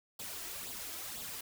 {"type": "noise with flanger", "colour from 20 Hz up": "white", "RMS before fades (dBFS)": -43, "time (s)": [0.19, 1.41], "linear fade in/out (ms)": 5, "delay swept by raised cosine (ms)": [0.24, 3.14], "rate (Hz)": 2, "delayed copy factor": 0.6, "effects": []}